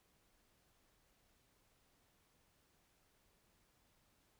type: silence
effects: pink hiss -75 dBFS RMS until 4.39 s